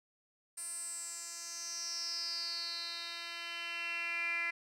10% pulse tone with band-pass filter sweep, 340 Hz, F4, 46 cents flat, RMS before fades -40 dBFS, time 0.57-4.51 s, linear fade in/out 10 ms, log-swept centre 9100 to 2200 Hz, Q 7.8, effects none

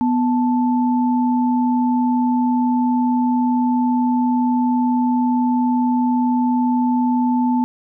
sine tone pair together, 246.9 / 878.9 Hz, B3 / A5, 0 / -2 cents, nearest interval octave + minor seventh, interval 2198 cents, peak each -15 / -22 dBFS, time 0.01-7.64 s, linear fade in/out 0 ms, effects none

